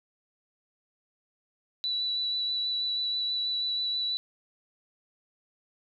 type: tone with vibrato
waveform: sine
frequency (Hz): 3951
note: B7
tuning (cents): 0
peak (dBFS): -27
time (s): 1.84-4.17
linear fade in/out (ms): 0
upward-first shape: sine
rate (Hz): 6.2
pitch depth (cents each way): 12
effects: none